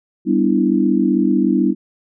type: chord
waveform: sine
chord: E minor seventh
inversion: first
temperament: equal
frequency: 196 / 246.9 / 293.7 / 329.6 Hz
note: G3 / B3 / D4 / E4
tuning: 0 / 0 / 0 / 0 cents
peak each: -18 dBFS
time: 0.25-1.75 s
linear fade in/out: 50 ms
effects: none